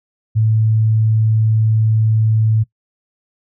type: tone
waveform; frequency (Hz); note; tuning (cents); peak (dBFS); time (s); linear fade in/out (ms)
sine; 110; A2; 0; -11; 0.35-2.64; 20
effects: noise-tail reverb RT60 0.1 s tail -19 dB re dry